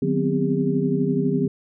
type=tone cluster; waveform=sine; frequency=152.4 / 184.6 / 248.8 / 260.8 / 402.8 Hz; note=D#3 / F#3 / B3 / C4 / G4; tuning=-36 / -4 / +13 / -5 / +47 cents; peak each=-25 dBFS; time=0.02-1.48 s; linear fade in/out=5 ms; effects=none